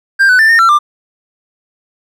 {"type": "tone with pitch steps", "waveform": "triangle", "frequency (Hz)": [1588, 1498, 1777, 1830, 1351, 1189], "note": ["G6", "F#6", "A6", "A#6", "E6", "D6"], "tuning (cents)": [22, 21, 17, -32, 42, 21], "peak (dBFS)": -3, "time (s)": [0.19, 0.79], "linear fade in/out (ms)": 20, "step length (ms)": 100, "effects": []}